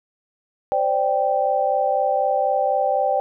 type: chord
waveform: sine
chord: C suspended second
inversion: none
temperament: equal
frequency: 523.3 / 587.3 / 784 Hz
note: C5 / D5 / G5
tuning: 0 / 0 / 0 cents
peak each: -23 / -22 / -20 dBFS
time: 0.72-3.2 s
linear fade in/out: 0 ms
effects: none